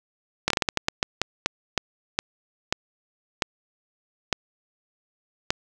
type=slowing click train; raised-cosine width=0.2 ms; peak=-3 dBFS; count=17; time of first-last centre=0.48-5.505 s; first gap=23 ms; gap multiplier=1.3; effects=none